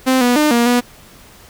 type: tone with pitch steps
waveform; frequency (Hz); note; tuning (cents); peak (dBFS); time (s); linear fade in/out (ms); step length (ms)
sawtooth; 259.9 / 244.6 / 301.8 / 236.7 / 243.8; C4 / B3 / D4 / A#3 / B3; -11 / -16 / +47 / +27 / -22; -7; 0.06-0.81; 20; 150
effects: pink hiss -43 dBFS RMS until 1.49 s